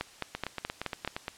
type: two click trains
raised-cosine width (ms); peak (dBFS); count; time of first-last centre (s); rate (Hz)
0.3; -17 / -15; 9 / 6; 0.35-1.281 / 0.01-1.076; 8.59 / 4.69
effects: white hiss -53 dBFS RMS until 1.37 s + low-pass 8000 Hz 12 dB/octave